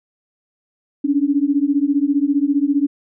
sine beating tone pair, 277.2 / 292.2 Hz, C#4 / D4, 0 / -9 cents, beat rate 15 Hz, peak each -17 dBFS, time 1.04-2.87 s, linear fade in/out 10 ms, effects none

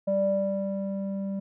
square tone with low-pass filter sweep, 196 Hz, G3, in tune, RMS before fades -28 dBFS, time 0.07-1.4 s, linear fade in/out 10 ms, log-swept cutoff 620 to 410 Hz, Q 8.1, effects none

